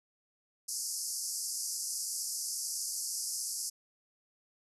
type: band-pass noise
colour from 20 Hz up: pink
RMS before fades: -37 dBFS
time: 0.68-3.7 s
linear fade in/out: 10 ms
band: 4800 to 12000 Hz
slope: 96 dB/octave
effects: none